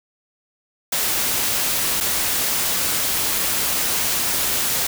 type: noise with dropouts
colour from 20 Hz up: white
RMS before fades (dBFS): -21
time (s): 0.92-4.87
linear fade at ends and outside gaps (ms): 5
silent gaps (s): 2.004-2.007
effects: none